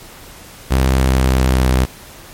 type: tone with pitch glide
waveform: sawtooth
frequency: 65.41 to 63.92 Hz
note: C2 to C2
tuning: 0 to -40 cents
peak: -7 dBFS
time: 0.7-1.86 s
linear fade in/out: 20 ms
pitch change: -40 cents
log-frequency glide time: 0.96-1.72 s
effects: pink hiss -38 dBFS RMS until 2.33 s + MP3 64 kbps